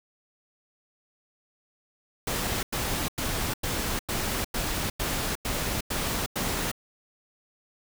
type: noise bursts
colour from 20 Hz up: pink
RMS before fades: -29 dBFS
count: 10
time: 2.27-6.716 s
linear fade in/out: 5 ms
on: 360 ms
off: 94 ms
effects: none